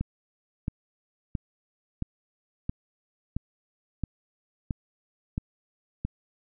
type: click train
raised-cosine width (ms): 5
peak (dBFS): -16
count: 10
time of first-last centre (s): 0.01-6.05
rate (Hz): 1.49
effects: none